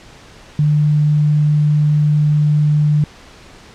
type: tone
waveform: sine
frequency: 149.6 Hz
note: D3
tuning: 32 cents sharp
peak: -10 dBFS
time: 0.59-3.04 s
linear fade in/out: 2 ms
effects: pink hiss -41 dBFS RMS until 3.74 s + low-pass 6000 Hz 12 dB/octave